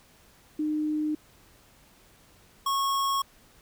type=tone pair in turn; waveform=sine / square; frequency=304.8 / 1097.5 Hz; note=D#4 / C#6; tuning=-36 / -18 cents; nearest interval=octave + minor seventh; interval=2218 cents; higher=second; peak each=-25 dBFS; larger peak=neither; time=0.59-1.15 / 2.66-3.22 s; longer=neither; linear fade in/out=5 ms; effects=pink hiss -58 dBFS RMS until 3.61 s

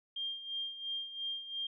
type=tone with tremolo; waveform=sine; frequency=3200 Hz; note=G7; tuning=35 cents sharp; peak=-34 dBFS; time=0.16-1.67 s; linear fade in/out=5 ms; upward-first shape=sine; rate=2.9 Hz; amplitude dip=70%; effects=none

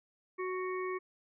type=harmonic tone; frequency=370 Hz; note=F#4; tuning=in tune; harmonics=1 / 3 / 5 / 6; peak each=-35 / -40 / -47 / -45 dBFS; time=0.38-0.99 s; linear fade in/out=20 ms; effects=none

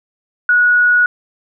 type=tone; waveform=sine; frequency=1460 Hz; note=F#6; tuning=24 cents flat; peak=-8 dBFS; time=0.49-1.06 s; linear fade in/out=2 ms; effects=none

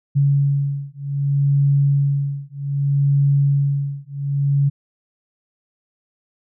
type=beating tone pair; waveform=sine; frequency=140.3 / 140.94 Hz; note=C#3 / C#3; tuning=+21 / +29 cents; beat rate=0.64 Hz; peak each=-18 dBFS; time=0.15-4.7 s; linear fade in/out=20 ms; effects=none

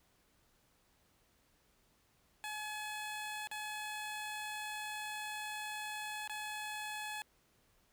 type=tone with dropouts; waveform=15% pulse; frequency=850 Hz; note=G#5; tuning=40 cents sharp; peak=-34 dBFS; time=2.44-7.22 s; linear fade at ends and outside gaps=0 ms; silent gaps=3.472-3.514 / 6.276-6.296 s; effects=pink hiss -72 dBFS RMS until 7.92 s

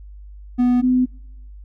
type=tone pair in turn; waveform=triangle / sine; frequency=246.9 / 253 Hz; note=B3 / B3; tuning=0 / +42 cents; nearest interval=unison; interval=42 cents; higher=second; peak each=-11 / -13 dBFS; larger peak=first; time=0.58-0.82 / 0.82-1.06 s; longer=neither; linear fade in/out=20 ms; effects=noise-tail reverb RT60 0.9 s tail -26 dB re dry + added 50 Hz sine -36 dBFS peak until 1.64 s

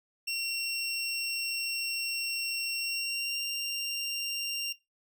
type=tone with pitch glide; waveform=25% pulse; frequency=2733 to 2779 Hz; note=F7 to F7; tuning=-38 to -9 cents; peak=-27 dBFS; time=0.27-4.73 s; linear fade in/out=10 ms; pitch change=+29 cents; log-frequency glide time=2.78-3.43 s; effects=noise-tail reverb RT60 0.2 s tail -19 dB re dry

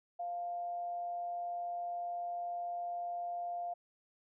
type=tone with amplitude modulation; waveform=sine; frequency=698.5 Hz; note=F5; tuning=in tune; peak=-35 dBFS; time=0.19-3.74 s; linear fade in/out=10 ms; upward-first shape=sine; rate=178 Hz; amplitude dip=25%; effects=none

